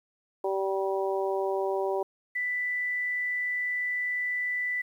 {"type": "harmonic tone", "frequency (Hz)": 193.5, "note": "G3", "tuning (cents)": -22, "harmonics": [2, 3, 4, 5], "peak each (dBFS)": [-28, -32, -34, -36], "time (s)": [0.44, 2.03], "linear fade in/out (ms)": 5}
{"type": "tone", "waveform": "sine", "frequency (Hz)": 1983, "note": "B6", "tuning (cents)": 7, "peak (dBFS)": -27, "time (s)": [2.35, 4.82], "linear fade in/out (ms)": 10}
{"effects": ["10-bit"]}